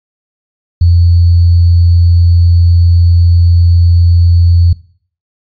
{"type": "tone with sample-and-hold", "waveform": "sine", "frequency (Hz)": 86.1, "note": "F2", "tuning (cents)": -24, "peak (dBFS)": -3, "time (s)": [0.81, 4.73], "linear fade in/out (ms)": 5, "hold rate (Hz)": 4410, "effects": ["noise-tail reverb RT60 0.5 s tail -20 dB re dry", "resampled to 11025 Hz"]}